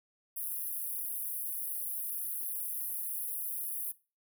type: high-pass noise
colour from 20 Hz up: pink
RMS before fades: -37 dBFS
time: 0.36-3.92 s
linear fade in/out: 10 ms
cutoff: 10000 Hz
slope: 96 dB/octave
effects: noise-tail reverb RT60 0.3 s tail -19 dB re dry